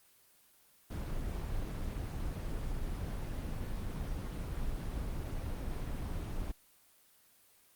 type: noise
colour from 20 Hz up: brown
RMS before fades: -37 dBFS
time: 0.9-6.52 s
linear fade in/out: 10 ms
effects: white hiss -65 dBFS RMS until 7.75 s + Opus 24 kbps